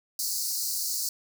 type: high-pass noise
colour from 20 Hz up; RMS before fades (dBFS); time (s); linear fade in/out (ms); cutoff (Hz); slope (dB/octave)
pink; -30; 0.19-1.09; 2; 4300; 96
effects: none